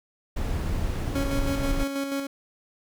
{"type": "noise", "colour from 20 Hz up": "brown", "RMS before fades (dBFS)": -27, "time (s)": [0.36, 1.84], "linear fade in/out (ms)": 10}
{"type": "tone with tremolo", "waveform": "30% pulse", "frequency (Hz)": 276.7, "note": "C#4", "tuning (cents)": -3, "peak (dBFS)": -23, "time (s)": [1.15, 2.27], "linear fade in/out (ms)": 5, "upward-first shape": "square", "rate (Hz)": 6.2, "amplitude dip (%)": 40}
{"effects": []}